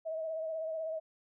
sine tone with vibrato, 640 Hz, D#5, 49 cents sharp, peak -34 dBFS, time 0.05-1 s, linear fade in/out 20 ms, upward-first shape triangle, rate 16 Hz, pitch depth 43 cents each way, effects none

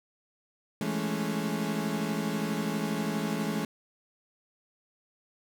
35% pulse chord, A major seventh, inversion second, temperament equal, 164.81 / 207.7 / 220 / 277.2 Hz, E3 / G#3 / A3 / C#4, 0 / 0 / 0 / 0 cents, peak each -33 / -31 / -33 / -35 dBFS, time 0.81-3.65 s, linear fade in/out 2 ms, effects none

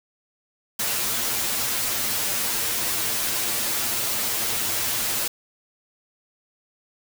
white noise with comb filter, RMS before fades -25 dBFS, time 0.79-5.28 s, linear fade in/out 5 ms, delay 8.7 ms, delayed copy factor +0.85, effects none

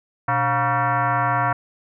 sine tone with frequency modulation, 123.47 Hz, B2, in tune, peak -17 dBFS, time 0.28-1.53 s, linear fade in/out 5 ms, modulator 416 Hz, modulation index 3.5, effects none

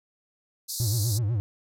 pink band-pass noise, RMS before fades -33 dBFS, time 0.68-1.19 s, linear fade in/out 20 ms, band 4000 to 15000 Hz, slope 96 dB/octave
triangle tone with vibrato, 110 Hz, A2, in tune, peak -21 dBFS, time 0.8-1.4 s, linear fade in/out 0 ms, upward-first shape sine, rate 8.1 Hz, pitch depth 190 cents each way
effects none

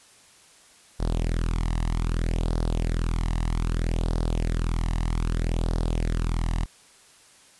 sawtooth tone with flanger, 41.2 Hz, E1, in tune, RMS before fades -25 dBFS, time 0.99-6.66 s, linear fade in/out 20 ms, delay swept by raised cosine 0.2 to 1.04 ms, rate 0.63 Hz, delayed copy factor +0.7, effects white hiss -54 dBFS RMS until 7.59 s + resampled to 24000 Hz

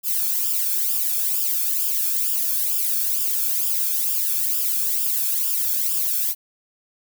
violet noise with flanger, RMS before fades -22 dBFS, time 0.03-6.35 s, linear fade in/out 50 ms, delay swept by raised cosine 0.48 to 1.04 ms, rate 2.2 Hz, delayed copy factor -0.8, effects none

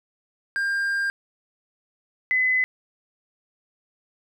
triangle / sine tone pair in turn, 1600 / 2020 Hz, G6 / B6, +35 / +39 cents, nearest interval major third, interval 404 cents, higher second, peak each -20 / -18 dBFS, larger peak second, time 0.56-1.1 / 2.31-2.64 s, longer first, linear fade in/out 0 ms, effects none

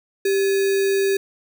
sine tone with sample-and-hold, 392 Hz, G4, in tune, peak -16 dBFS, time 0.25-1.17 s, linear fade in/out 5 ms, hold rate 2100 Hz, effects none

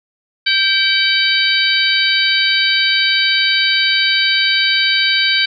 harmonic tone with a mistuned harmonic, 767 Hz, G5, 38 cents flat, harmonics 2 / 3 / 4 / 5 / 6, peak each -18 / -18 / -18 / -18 / -18 dBFS, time 0.46-5.46 s, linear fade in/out 10 ms, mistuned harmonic 2, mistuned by +40 cents, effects none

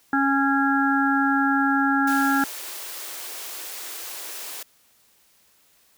harmonic tone, 275.3 Hz, C#4, 12 cents flat, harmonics 1 / 3 / 5 / 6, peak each -21 / -25 / -24 / -25 dBFS, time 0.13-2.44 s, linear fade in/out 2 ms
white high-pass noise, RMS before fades -35 dBFS, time 2.07-4.63 s, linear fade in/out 5 ms, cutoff 310 Hz, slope 48 dB/octave
effects white hiss -60 dBFS RMS until 5.97 s

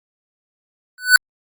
square tone with exponential growth, 1494 Hz, F#6, 16 cents sharp, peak -3 dBFS, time 0.98-1.16 s, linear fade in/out 1 ms, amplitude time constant 39 ms, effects Opus 48 kbps

